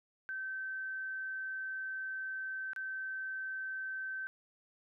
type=tone with dropouts; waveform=sine; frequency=1544 Hz; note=G6; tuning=27 cents flat; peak=-37 dBFS; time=0.29-4.27 s; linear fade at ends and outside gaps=0 ms; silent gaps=2.733-2.762 s; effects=none